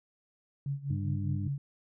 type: tone with tremolo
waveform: sine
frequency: 140 Hz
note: C#3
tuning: 18 cents sharp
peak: -29 dBFS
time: 0.66-1.58 s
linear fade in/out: 2 ms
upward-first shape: sine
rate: 5 Hz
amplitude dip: 85%
type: harmonic tone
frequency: 98.7 Hz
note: G2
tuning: 12 cents sharp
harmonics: 1 / 2 / 3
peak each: -32 / -38 / -42 dBFS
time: 0.9-1.48 s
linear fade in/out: 5 ms
effects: none